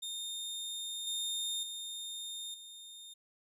sawtooth tone with level steps, 3652 Hz, A#7, 36 cents flat, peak -35 / -31 / -37 / -45 dBFS, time 0.02-3.14 s, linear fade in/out 10 ms, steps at 1.07 / 1.63 / 2.54 s, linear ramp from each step 2 ms, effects resampled to 32000 Hz

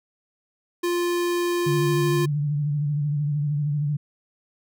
square tone, 349.2 Hz, F4, in tune, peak -22 dBFS, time 0.83-2.26 s, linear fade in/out 10 ms
sine tone with vibrato, 146.7 Hz, D3, 2 cents flat, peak -21 dBFS, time 1.66-3.97 s, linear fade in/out 10 ms, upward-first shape sine, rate 13 Hz, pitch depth 53 cents each way
effects none

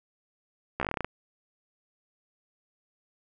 slowing click train, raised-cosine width 0.5 ms, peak -14 dBFS, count 11, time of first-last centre 0.8-1.046 s, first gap 14 ms, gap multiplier 1.12, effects none

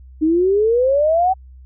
sine exponential sweep, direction up, 304.7 to 772 Hz, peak -12 dBFS, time 0.21-1.34 s, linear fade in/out 20 ms, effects added 64 Hz sine -38 dBFS peak until 1.65 s

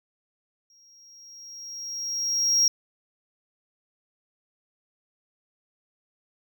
triangle tone with exponential growth, 5610 Hz, F8, 7 cents sharp, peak -15 dBFS, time 0.7-2.68 s, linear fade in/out 2 ms, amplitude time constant 430 ms, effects none

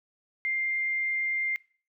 sine tone, 2103 Hz, C7, 8 cents sharp, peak -26 dBFS, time 0.45-1.56 s, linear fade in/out 0 ms, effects noise-tail reverb RT60 0.5 s tail -24 dB re dry

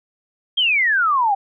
sine exponential sweep, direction down, 3272 to 767 Hz, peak -14 dBFS, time 0.57-1.35 s, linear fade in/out 10 ms, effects none

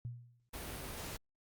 sine tone with exponential decay, 120 Hz, B2, 49 cents flat, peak -37 dBFS, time 0.05-0.49 s, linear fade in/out 0 ms, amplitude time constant 94 ms
pink noise, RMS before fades -44 dBFS, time 0.53-1.17 s, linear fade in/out 10 ms
effects Opus 48 kbps

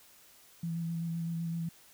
sine tone with vibrato, 166.8 Hz, E3, 21 cents sharp, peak -32 dBFS, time 0.63-1.69 s, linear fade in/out 5 ms, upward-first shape square, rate 7.8 Hz, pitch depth 15 cents each way, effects white hiss -59 dBFS RMS until 1.93 s

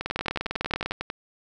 two click trains, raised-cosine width 0.3 ms, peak -12 / -13 dBFS, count 18 / 13, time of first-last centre 0.06-0.91 / 0.01-1.101 s, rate 20 / 11 Hz, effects none

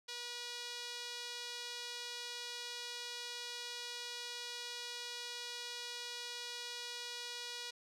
sawtooth tone with band-pass filter, 483 Hz, B4, 39 cents flat, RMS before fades -45 dBFS, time 0.08-7.71 s, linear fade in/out 10 ms, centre 4300 Hz, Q 1.7, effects none

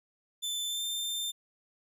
sawtooth tone with pitch glide, 3531 to 3584 Hz, A7 to A7, +5 to +31 cents, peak -29 dBFS, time 0.42-1.32 s, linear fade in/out 20 ms, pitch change +26 cents, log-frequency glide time 0.67-0.83 s, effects none

